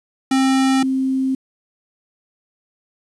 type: tone pair in turn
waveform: square / sine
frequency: 265.5 / 264 Hz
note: C4 / C4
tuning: +25 / +16 cents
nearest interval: unison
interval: 9 cents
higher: first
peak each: -14 / -16 dBFS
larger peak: first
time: 0.31-0.83 / 0.83-1.35 s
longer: neither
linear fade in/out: 5 ms
effects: resampled to 24000 Hz + 8-bit